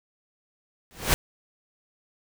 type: noise with exponential growth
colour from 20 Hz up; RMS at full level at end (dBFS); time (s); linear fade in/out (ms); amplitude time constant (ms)
pink; -17; 0.91-1.14; 0; 50
effects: none